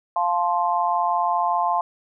sine chord, F major, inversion none, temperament just, 698.5 / 873.1 / 1047.7 Hz, F5 / A5 / C6, 0 / -14 / +2 cents, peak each -23 dBFS, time 0.16-1.81 s, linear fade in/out 2 ms, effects none

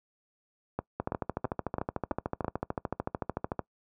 two click trains, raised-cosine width 1 ms, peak -16 / -16 dBFS, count 6 / 36, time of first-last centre 0.79-2.446 / 1-3.593 s, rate 3.02 / 13.5 Hz, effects noise-tail reverb RT60 0.1 s tail -22 dB re dry + high-pass 60 Hz 12 dB/octave

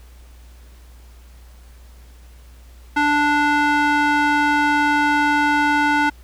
square tone with band-pass filter, 293.7 Hz, D4, in tune, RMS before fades -17 dBFS, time 2.96-6.1 s, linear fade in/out 10 ms, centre 1300 Hz, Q 1.4, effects added 60 Hz sine -41 dBFS peak until 6.23 s + pink hiss -53 dBFS RMS until 6.23 s

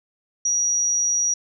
sine tone, 5770 Hz, F#8, 44 cents flat, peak -18 dBFS, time 0.45-1.34 s, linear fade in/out 5 ms, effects none

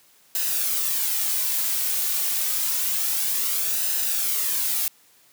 blue noise with flanger, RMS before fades -24 dBFS, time 0.35-4.88 s, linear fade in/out 2 ms, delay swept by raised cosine 0.88 to 3.08 ms, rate 0.28 Hz, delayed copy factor -0.5, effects white hiss -57 dBFS RMS until 5.32 s + high-pass 100 Hz 12 dB/octave

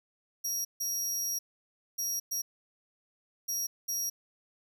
sawtooth tone bursts at uneven times, 5670 Hz, F8, 25 cents sharp, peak -28 dBFS, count 6, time 0.44-0.65 / 0.8-1.39 / 1.98-2.2 / 2.31-2.42 / 3.48-3.67 / 3.88-4.1 s, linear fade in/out 10 ms, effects none

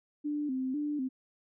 sine tone with vibrato, 277.2 Hz, C#4, in tune, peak -30 dBFS, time 0.24-1.09 s, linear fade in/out 20 ms, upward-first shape square, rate 2 Hz, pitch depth 110 cents each way, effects none

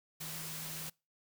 sine tone in noise, 159.2 Hz, D#3, 40 cents sharp, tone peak -48 dBFS, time 0.2-0.9 s, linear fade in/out 10 ms, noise white, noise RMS -43 dBFS, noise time 0.2-0.9 s, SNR -8 dB, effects noise-tail reverb RT60 0.3 s tail -26 dB re dry

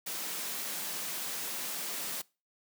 white high-pass noise, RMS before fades -37 dBFS, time 0.06-2.22 s, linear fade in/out 10 ms, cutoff 150 Hz, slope 96 dB/octave, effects noise-tail reverb RT60 0.3 s tail -23 dB re dry

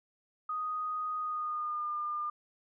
sine tone with pitch glide, 1244.5 to 1204.2 Hz, D#6 to D6, 0 to +43 cents, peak -32 dBFS, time 0.49-2.3 s, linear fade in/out 5 ms, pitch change -57 cents, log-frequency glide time 1.19-1.91 s, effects none

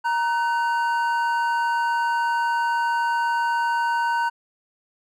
triangle tone pair together, 937 / 1509.6 Hz, A#5 / F#6, +9 / +34 cents, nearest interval minor sixth, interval 825 cents, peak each -19 / -24 dBFS, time 0.04-4.3 s, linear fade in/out 20 ms, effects none

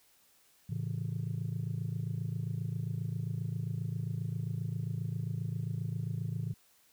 sine chord, A major, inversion none, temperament just, 110 / 137.5 / 165 Hz, A2 / C#3 / E3, 0 / -14 / +2 cents, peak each -35 / -36 / -37 dBFS, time 0.69-6.54 s, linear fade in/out 10 ms, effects tanh soft clip ceiling -27 dBFS + white hiss -66 dBFS RMS until 6.92 s

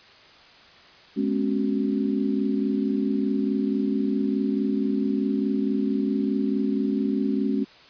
sine tone cluster, 210.6 / 249.6 / 274.2 / 375.4 Hz, G#3 / B3 / C#4 / F#4, +24 / +19 / -19 / +25 cents, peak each -25 / -30 / -25 / -31 dBFS, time 1.16-7.65 s, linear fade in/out 20 ms, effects white hiss -50 dBFS RMS until 7.89 s + resampled to 11025 Hz

